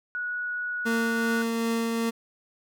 sine tone, 1463 Hz, F#6, 20 cents flat, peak -28 dBFS, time 0.15-1.42 s, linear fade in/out 0 ms
30% pulse tone with tremolo, 229.1 Hz, A#3, 30 cents flat, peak -21 dBFS, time 0.85-2.11 s, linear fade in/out 20 ms, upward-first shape triangle, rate 2.6 Hz, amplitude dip 25%
effects none

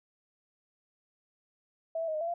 sine tone with pitch steps, 653 / 660 / 628 / 615 / 672 / 689 Hz, E5 / E5 / D#5 / D#5 / E5 / F5, -17 / +2 / +16 / -20 / +33 / -24 cents, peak -30 dBFS, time 1.95-2.34 s, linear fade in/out 5 ms, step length 65 ms, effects none

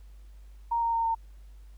sine tone with pitch steps, 932.3 / 924.8 / 917.3 / 910 Hz, A#5 / A#5 / A#5 / A#5, 0 / -14 / -28 / -42 cents, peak -24 dBFS, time 0.71-1.15 s, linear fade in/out 10 ms, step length 110 ms, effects added 50 Hz sine -46 dBFS peak until 1.77 s + pink hiss -67 dBFS RMS until 1.77 s

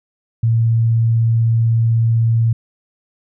sine tone, 114.5 Hz, A#2, 31 cents flat, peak -11 dBFS, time 0.43-2.53 s, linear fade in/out 5 ms, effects none

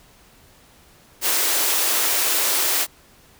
white high-pass noise, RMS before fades -20 dBFS, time 1.21-2.87 s, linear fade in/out 50 ms, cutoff 280 Hz, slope 96 dB/octave, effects pink hiss -52 dBFS RMS until 3.39 s

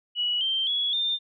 sine tone with pitch steps, 2930 / 3140 / 3366 / 3607 Hz, F#7 / G7 / G#7 / A7, -18 / +2 / +23 / +42 cents, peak -23 dBFS, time 0.15-1.19 s, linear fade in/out 50 ms, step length 260 ms, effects none

